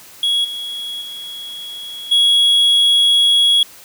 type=tone with level steps; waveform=triangle; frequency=3332 Hz; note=G#7; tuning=5 cents sharp; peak=-12 / -22 / -26 / -8 dBFS; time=0.23-3.63 s; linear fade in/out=2 ms; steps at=0.44 / 1.01 / 2.11 s; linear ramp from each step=10 ms; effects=white hiss -41 dBFS RMS until 3.84 s + high-pass 60 Hz 12 dB/octave